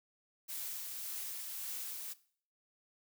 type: noise with tremolo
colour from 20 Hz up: blue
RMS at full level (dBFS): -41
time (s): 0.48-2.14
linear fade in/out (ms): 20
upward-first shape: triangle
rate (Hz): 1.8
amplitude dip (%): 30
effects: noise-tail reverb RT60 0.5 s tail -18 dB re dry